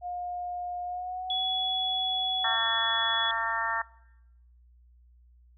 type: tone with pitch glide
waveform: sine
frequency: 713 to 750.6 Hz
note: F5 to F#5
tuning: +36 to +25 cents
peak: -32 dBFS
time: 0.01-2.58 s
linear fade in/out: 50 ms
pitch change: +89 cents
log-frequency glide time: 0.84-1.41 s
type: tone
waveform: sine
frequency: 3390 Hz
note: G#7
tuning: 35 cents sharp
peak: -27 dBFS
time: 1.3-3.31 s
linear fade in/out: 2 ms
type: harmonic tone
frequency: 227.1 Hz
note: A#3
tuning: 45 cents flat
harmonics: 3 / 4 / 5 / 6 / 7 / 8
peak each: -40 / -32 / -34 / -33 / -37 / -31 dBFS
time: 2.44-3.82 s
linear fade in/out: 5 ms
effects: noise-tail reverb RT60 0.9 s tail -22 dB re dry + added 60 Hz sine -55 dBFS peak until 5.57 s